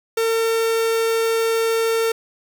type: tone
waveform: 45% pulse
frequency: 453.2 Hz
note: A#4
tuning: 49 cents flat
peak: -17 dBFS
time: 0.17-2.12 s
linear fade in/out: 5 ms
effects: none